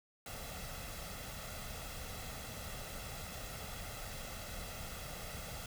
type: noise with comb filter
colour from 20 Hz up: pink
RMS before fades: -45 dBFS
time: 0.26-5.66 s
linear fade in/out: 2 ms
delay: 1.5 ms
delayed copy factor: +0.6
effects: none